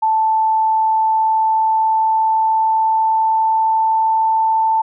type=tone with pitch glide; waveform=sine; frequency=880 to 887.1 Hz; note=A5 to A5; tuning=0 to +14 cents; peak=-12 dBFS; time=0.02-4.82 s; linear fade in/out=10 ms; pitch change=+14 cents; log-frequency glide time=0.62-4.33 s; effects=none